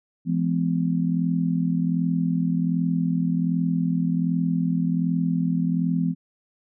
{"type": "tone cluster", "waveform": "sine", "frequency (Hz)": [170.2, 211.5, 252.8], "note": ["F3", "G#3", "B3"], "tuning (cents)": [-44, 32, 41], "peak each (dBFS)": [-22, -29, -25], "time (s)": [0.25, 6.15], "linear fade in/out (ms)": 50, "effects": []}